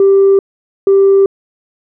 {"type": "tone pair in turn", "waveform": "sine", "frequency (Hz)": [392, 392], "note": ["G4", "G4"], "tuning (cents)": [0, 0], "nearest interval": "unison", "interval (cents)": 0, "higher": "neither", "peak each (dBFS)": -3, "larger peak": "neither", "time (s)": [[0, 0.39], [0.87, 1.26]], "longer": "neither", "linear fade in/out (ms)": 2, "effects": ["tanh soft clip ceiling -2 dBFS"]}